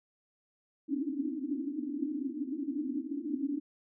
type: band-pass noise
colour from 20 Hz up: pink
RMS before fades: -35 dBFS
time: 0.88-3.6 s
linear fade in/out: 20 ms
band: 260 to 310 Hz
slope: 96 dB/octave
effects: none